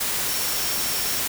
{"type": "tone in noise", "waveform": "sine", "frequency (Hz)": 5500, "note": "F8", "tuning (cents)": -27, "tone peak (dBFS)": -32, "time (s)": [0.28, 1.2], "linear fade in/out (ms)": 10, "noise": "white", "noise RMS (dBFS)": -25, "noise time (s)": [0, 1.28], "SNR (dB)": -10, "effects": []}